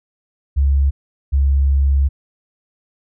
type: tone pair in turn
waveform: sine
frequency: 69.3 / 68.93 Hz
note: C#2 / C#2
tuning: 0 / -9 cents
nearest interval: unison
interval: 9 cents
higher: first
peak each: -11 dBFS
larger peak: neither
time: 0.56-0.91 / 1.32-2.09 s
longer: second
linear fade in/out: 20 ms
effects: none